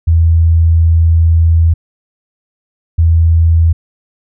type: tone pair in turn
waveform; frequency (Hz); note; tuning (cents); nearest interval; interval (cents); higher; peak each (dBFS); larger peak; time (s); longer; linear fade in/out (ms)
sine; 82.41 / 82.41; E2 / E2; 0 / 0; unison; 0; neither; -5; neither; 0.07-1.74 / 2.98-3.73; first; 10
effects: none